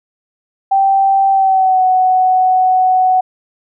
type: tone with pitch glide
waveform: sine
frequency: 780 to 743.5 Hz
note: G5 to F#5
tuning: -9 to +8 cents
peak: -8 dBFS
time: 0.71-3.21 s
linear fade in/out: 10 ms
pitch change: -83 cents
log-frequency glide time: 1.31-1.83 s
effects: none